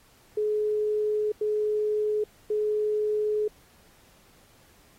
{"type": "tone bursts at uneven times", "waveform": "sine", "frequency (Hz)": 424, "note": "G#4", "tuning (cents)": 36, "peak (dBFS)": -23, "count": 3, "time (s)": [[0.37, 1.32], [1.41, 2.24], [2.5, 3.48]], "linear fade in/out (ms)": 5, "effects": ["pink hiss -59 dBFS RMS until 4.98 s", "AAC 48 kbps"]}